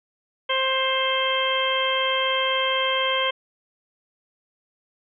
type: harmonic tone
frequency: 527 Hz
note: C5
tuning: 12 cents sharp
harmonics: 1 / 2 / 3 / 4 / 5 / 6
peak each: -26 / -26 / -31 / -28 / -32 / -25 dBFS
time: 0.49-3.31 s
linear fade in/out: 10 ms
effects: none